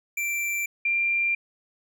square / sine tone pair in turn, 2349 / 2379 Hz, D7 / D7, 0 / +22 cents, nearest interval unison, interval 22 cents, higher second, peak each -26 / -21 dBFS, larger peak second, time 0.17-0.66 / 0.85-1.35 s, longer second, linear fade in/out 5 ms, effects none

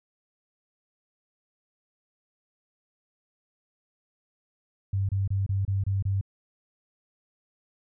sine tone bursts, 97.8 Hz, G2, 4 cents flat, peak -23 dBFS, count 7, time 4.93-6.212 s, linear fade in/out 5 ms, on 160 ms, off 27 ms, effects none

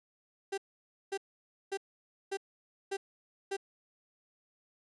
35% pulse tone bursts, 392 Hz, G4, in tune, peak -31 dBFS, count 6, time 0.52-3.568 s, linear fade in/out 10 ms, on 58 ms, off 540 ms, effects resampled to 24000 Hz

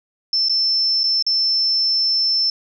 sine tone with dropouts, 5320 Hz, E8, 15 cents sharp, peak -15 dBFS, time 0.33-2.5 s, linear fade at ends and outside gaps 2 ms, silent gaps 0.486-0.495 / 1.034-1.039 / 1.225-1.265 s, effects none

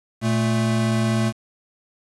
square tone pair together, 116.54 / 221 Hz, A#2 / A3, 0 / +8 cents, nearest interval major seventh, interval 1108 cents, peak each -22 dBFS, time 0.21-1.33 s, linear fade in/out 50 ms, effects resampled to 24000 Hz + 7-bit

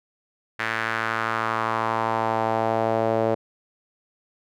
sawtooth tone with band-pass filter sweep, 112.5 Hz, A2, 39 cents sharp, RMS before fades -24 dBFS, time 0.59-3.35 s, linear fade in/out 10 ms, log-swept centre 1800 to 550 Hz, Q 2.5, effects none

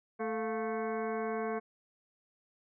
harmonic tone with a mistuned harmonic, 220 Hz, A3, in tune, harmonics 1 / 2 / 3 / 4 / 5 / 6 / 7 / 8 / 9 / 10, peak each -39 / -35 / -39 / -49 / -42 / -54 / -46 / -54 / -55 / -50 dBFS, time 0.19-1.6 s, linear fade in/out 20 ms, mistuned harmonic 3, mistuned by +94 cents, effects none

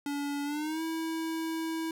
square tone with pitch glide, 285.7 to 324.4 Hz, D4 to E4, -48 to -28 cents, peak -32 dBFS, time 0.06-1.91 s, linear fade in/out 2 ms, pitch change +220 cents, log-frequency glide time 0.44-0.82 s, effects 12-bit

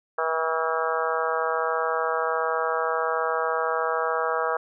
harmonic tone with a mistuned harmonic, 161.7 Hz, E3, 33 cents flat, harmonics 3 / 4 / 5 / 6 / 7 / 8 / 9 / 10, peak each -28 / -30 / -32 / -33 / -30 / -30 / -34 / -34 dBFS, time 0.18-4.57 s, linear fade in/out 5 ms, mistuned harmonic 9, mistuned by -58 cents, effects none

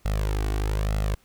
sawtooth tone with flanger, 51.91 Hz, G#1, in tune, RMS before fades -25 dBFS, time 0.05-1.15 s, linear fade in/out 5 ms, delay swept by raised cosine 1.5 to 2.7 ms, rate 1.1 Hz, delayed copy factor +0.7, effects pink hiss -61 dBFS RMS until 1.24 s

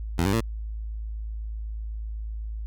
15% pulse tone with pitch steps, 85.1 / 98.32 / 113.59 Hz, F2 / G2 / A#2, -44 / +6 / -44 cents, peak -15 dBFS, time 0.18-0.408 s, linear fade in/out 10 ms, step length 76 ms, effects added 54 Hz sine -30 dBFS peak until 2.66 s

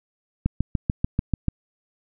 click train, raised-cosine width 5 ms, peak -8 dBFS, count 8, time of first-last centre 0.46-1.483 s, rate 6.84 Hz, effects none

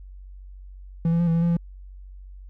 triangle tone with pitch steps, 165.8 / 168.4 / 172.3 / 165.1 / 167.4 / 171 / 169.8 Hz, E3 / E3 / F3 / E3 / E3 / F3 / F3, +10 / +37 / -23 / +3 / +27 / -36 / -48 cents, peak -16 dBFS, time 1.05-1.568 s, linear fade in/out 2 ms, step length 74 ms, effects added 47 Hz sine -39 dBFS peak until 2.49 s

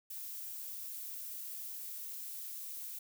violet noise, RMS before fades -44 dBFS, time 0.1-2.99 s, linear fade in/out 5 ms, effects none

